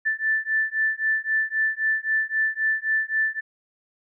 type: beating tone pair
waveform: sine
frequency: 1760 / 1763.8 Hz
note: A6 / A6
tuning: 0 / +4 cents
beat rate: 3.8 Hz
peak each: -24 dBFS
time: 0.05-3.41 s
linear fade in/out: 20 ms
effects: none